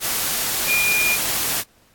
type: tone in noise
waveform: sine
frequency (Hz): 2424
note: D#7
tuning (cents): -46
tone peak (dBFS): -17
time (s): 0.66-1.18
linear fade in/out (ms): 50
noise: white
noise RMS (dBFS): -22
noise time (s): 0-1.64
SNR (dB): +2
effects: pink hiss -57 dBFS RMS until 1.94 s + AAC 64 kbps